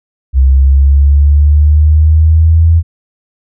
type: linear sweep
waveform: sine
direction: up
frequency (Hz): 65.41 to 83.3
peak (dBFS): -3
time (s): 0.33-2.83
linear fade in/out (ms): 50
effects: none